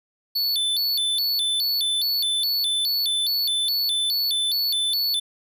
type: tone with vibrato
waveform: square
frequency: 3951 Hz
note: B7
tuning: in tune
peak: -21 dBFS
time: 0.35-5.2 s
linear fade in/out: 10 ms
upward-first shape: square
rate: 2.4 Hz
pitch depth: 200 cents each way
effects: none